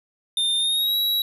square tone with pitch glide, 3619 to 3879 Hz, A7 to B7, +48 to -32 cents, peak -20 dBFS, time 0.37-1.22 s, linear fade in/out 2 ms, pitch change +120 cents, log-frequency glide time 0.58-0.96 s, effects none

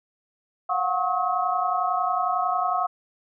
sine tone cluster, 706 / 737 / 1093 / 1278 Hz, F5 / F#5 / C#6 / D#6, +19 / -7 / -25 / +46 cents, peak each -28 / -26 / -27 / -27 dBFS, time 0.69-2.87 s, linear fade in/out 10 ms, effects none

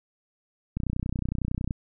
click train, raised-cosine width 5 ms, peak -16 dBFS, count 30, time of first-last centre 0.77-1.709 s, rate 30.9 Hz, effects none

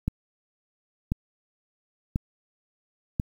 click train, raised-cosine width 5 ms, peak -12 dBFS, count 4, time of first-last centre 0.08-3.199 s, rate 0.962 Hz, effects 8-bit

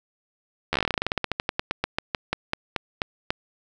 slowing click train, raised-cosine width 0.3 ms, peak -7 dBFS, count 30, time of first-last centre 0.73-3.305 s, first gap 12 ms, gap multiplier 1.12, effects none

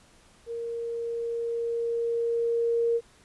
sine tone with level ramp, 465.9 Hz, A#4, 1 cent flat, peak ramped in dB -31 to -21 dBFS, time 0.46-3.01 s, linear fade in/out 50 ms, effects pink hiss -58 dBFS RMS until 3.24 s + resampled to 24000 Hz

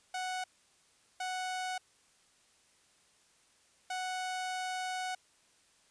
sawtooth tone bursts at uneven times, 740 Hz, F#5, in tune, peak -31 dBFS, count 3, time 0.14-0.44 / 1.2-1.78 / 3.9-5.15 s, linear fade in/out 5 ms, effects white hiss -67 dBFS RMS until 5.9 s + resampled to 22050 Hz

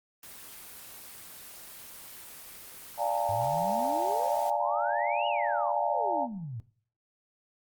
white noise, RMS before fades -46 dBFS, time 0.23-4.5 s, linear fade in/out 2 ms
sine chord, Bb dominant seventh, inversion first, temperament equal with one note detuned, 587.3 / 698.5 / 830.6 / 912.1 Hz, D5 / F5 / Ab5 / Bb5, 0 / 0 / 0 / -38 cents, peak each -31 dBFS, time 2.97-6.28 s, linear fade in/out 50 ms
sine exponential two-way sweep, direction up then down, 99.4 to 2956 to 106.1 Hz, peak -35 dBFS, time 3.29-6.6 s, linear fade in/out 0 ms, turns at 5.27 s
effects noise-tail reverb RT60 0.5 s tail -18 dB re dry + Opus 24 kbps

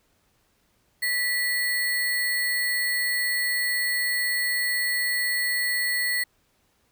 sine tone with sample-and-hold, 1958 Hz, B6, 15 cents flat, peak -22 dBFS, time 1.02-6.24 s, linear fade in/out 10 ms, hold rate 6300 Hz, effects pink hiss -67 dBFS RMS until 6.91 s

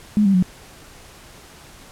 sine tone with pitch steps, 209.7 / 195.66 / 182.55 Hz, G#3 / G3 / F#3, +17 / -3 / -23 cents, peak -12 dBFS, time 0.17-0.425 s, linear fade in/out 0 ms, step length 85 ms, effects pink hiss -44 dBFS RMS until 1.91 s + low-pass 12000 Hz 12 dB/octave

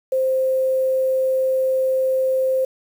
sine tone with quantisation, 523.3 Hz, C5, in tune, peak -16 dBFS, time 0.12-2.65 s, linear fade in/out 5 ms, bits 7, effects none

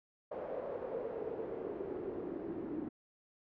pink noise with band-pass filter sweep, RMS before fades -41 dBFS, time 0.31-2.89 s, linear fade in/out 10 ms, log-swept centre 570 to 310 Hz, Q 5.1, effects low-pass 2000 Hz 12 dB/octave

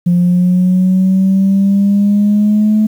sine exponential sweep, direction up, 174.61 to 216 Hz, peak -6 dBFS, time 0.06-2.87 s, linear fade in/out 10 ms, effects tanh soft clip ceiling -4 dBFS + 7-bit

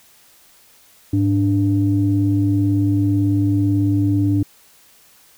sine tone pair together, 103.83 / 293.4 Hz, G#2 / D4, 0 / -2 cents, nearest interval octave + tritone, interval 1798 cents, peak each -16 dBFS, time 1.13-4.43 s, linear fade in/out 5 ms, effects tanh soft clip ceiling -6 dBFS + white hiss -51 dBFS RMS until 5.37 s

